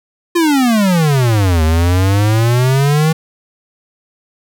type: exponential two-way sweep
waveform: square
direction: down then up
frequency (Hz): 353.6 to 77.78 to 161.9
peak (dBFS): -10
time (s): 0.35-3.13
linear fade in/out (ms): 10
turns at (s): 1.63
effects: none